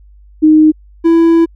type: tone pair in turn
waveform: sine / triangle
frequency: 309.9 / 331.8 Hz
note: D#4 / E4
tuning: -7 / +11 cents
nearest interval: minor second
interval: 118 cents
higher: second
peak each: -3 dBFS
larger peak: neither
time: 0.42-0.72 / 1.04-1.46 s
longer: second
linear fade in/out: 20 ms
effects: added 50 Hz sine -38 dBFS peak until 1.55 s